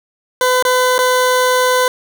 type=tone with dropouts; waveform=20% pulse; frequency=505 Hz; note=B4; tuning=39 cents sharp; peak=-6 dBFS; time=0.41-1.88 s; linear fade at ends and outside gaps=1 ms; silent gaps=0.625-0.651 / 0.981-0.989 s; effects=none